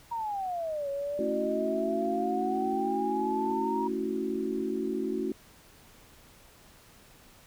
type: exponential two-way sweep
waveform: sine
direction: down then up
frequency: 951 to 554.4 to 951 Hz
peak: -30 dBFS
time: 0.11-3.88 s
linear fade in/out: 10 ms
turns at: 0.89 s
type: chord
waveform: sine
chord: F# minor seventh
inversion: first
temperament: equal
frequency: 220 / 277.2 / 329.6 / 370 Hz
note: A3 / C#4 / E4 / F#4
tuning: 0 / 0 / 0 / 0 cents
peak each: -35 / -35 / -35 / -32 dBFS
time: 1.19-5.32 s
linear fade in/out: 2 ms
effects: pink hiss -56 dBFS RMS until 7.46 s